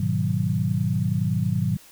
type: chord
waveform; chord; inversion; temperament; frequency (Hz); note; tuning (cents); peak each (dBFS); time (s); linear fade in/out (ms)
sine; G# minor seventh; none; equal; 103.83 / 123.47 / 155.56 / 185; G#2 / B2 / D#3 / F#3; 0 / 0 / 0 / 0; -26; 0-1.77; 5
effects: white hiss -50 dBFS RMS until 1.91 s